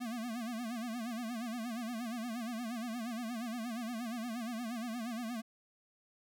square tone with vibrato, 233.1 Hz, A#3, in tune, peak -38 dBFS, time 0-5.42 s, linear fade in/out 20 ms, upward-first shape sine, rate 8.5 Hz, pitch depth 120 cents each way, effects none

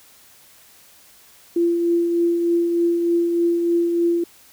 sine tone with tremolo, 341.7 Hz, F4, 38 cents flat, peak -14 dBFS, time 1.56-4.24 s, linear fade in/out 5 ms, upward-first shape triangle, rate 3.3 Hz, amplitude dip 40%, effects white hiss -50 dBFS RMS until 4.52 s

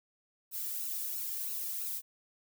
violet noise with flanger, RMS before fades -37 dBFS, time 0.51-2.02 s, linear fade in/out 50 ms, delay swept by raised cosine 0.73 to 1.73 ms, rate 3 Hz, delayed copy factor +0.75, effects none

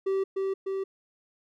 triangle tone with echo, 386.7 Hz, G4, 24 cents flat, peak -22 dBFS, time 0.06-0.24 s, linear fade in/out 10 ms, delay 300 ms, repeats 2, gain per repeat -2 dB, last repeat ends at 0.84 s, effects none

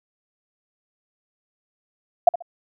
sine tone with echo, 693 Hz, F5, 14 cents flat, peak -7 dBFS, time 2.27-2.29 s, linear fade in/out 5 ms, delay 67 ms, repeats 2, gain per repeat -13 dB, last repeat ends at 2.424 s, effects none

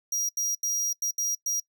45% pulse tone bursts at uneven times, 5730 Hz, F8, 44 cents sharp, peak -25 dBFS, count 6, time 0.12-0.29 / 0.37-0.55 / 0.63-0.93 / 1.02-1.11 / 1.18-1.35 / 1.46-1.6 s, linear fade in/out 5 ms, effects noise-tail reverb RT60 0.1 s tail -25 dB re dry

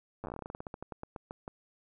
slowing click train, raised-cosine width 1 ms, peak -26 dBFS, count 23, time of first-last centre 0.24-1.479 s, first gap 9 ms, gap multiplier 1.15, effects none

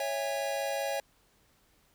square chord, C# minor, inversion none, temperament equal with one note detuned, 554.4 / 659.3 / 814.5 Hz, C#5 / E5 / G#5, 0 / 0 / -34 cents, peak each -34 / -37 / -37 dBFS, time 0-1 s, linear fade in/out 2 ms, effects pink hiss -67 dBFS RMS until 1.94 s

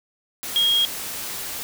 sine tone in noise, 3264 Hz, G#7, 31 cents flat, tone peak -16 dBFS, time 0.56-0.85 s, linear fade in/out 0 ms, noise white, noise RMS -31 dBFS, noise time 0.43-1.63 s, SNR +12 dB, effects none

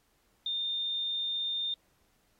sine tone, 3624 Hz, A#7, 50 cents flat, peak -30 dBFS, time 0.46-1.74 s, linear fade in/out 2 ms, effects pink hiss -71 dBFS RMS until 2.39 s + AAC 48 kbps

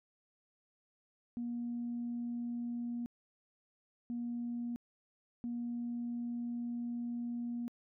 sine tone bursts at uneven times, 238.5 Hz, A#3, 40 cents sharp, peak -35 dBFS, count 3, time 1.37-3.06 / 4.1-4.76 / 5.44-7.68 s, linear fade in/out 0 ms, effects tanh soft clip ceiling -31 dBFS

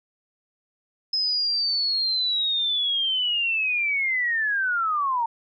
sine linear sweep, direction down, 5130 to 899 Hz, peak -21 dBFS, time 1.13-5.26 s, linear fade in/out 5 ms, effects none

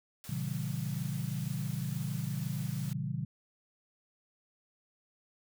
white noise, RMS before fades -49 dBFS, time 0.24-2.93 s, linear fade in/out 0 ms
sine chord, A# diminished seventh, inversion none, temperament equal, 116.54 / 138.59 / 164.81 / 196 Hz, A#2 / C#3 / E3 / G3, 0 / 0 / 0 / 0 cents, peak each -39 / -36 / -38 / -41 dBFS, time 0.29-3.25 s, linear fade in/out 5 ms
effects none

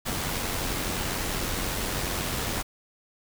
pink noise with amplitude modulation, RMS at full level -28 dBFS, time 0.05-2.63 s, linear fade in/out 20 ms, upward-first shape sine, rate 91.8 Hz, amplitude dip 35%, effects none

